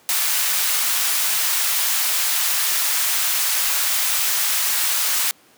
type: high-pass noise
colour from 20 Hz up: white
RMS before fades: -20 dBFS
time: 0.09-5.31 s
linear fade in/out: 0 ms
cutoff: 980 Hz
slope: 12 dB/octave
effects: pink hiss -53 dBFS RMS until 5.57 s + high-pass 200 Hz 12 dB/octave